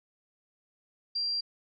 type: tone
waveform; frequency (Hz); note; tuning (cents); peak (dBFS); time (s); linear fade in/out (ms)
sine; 4741; D8; +16; -28; 1.15-1.41; 10
effects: none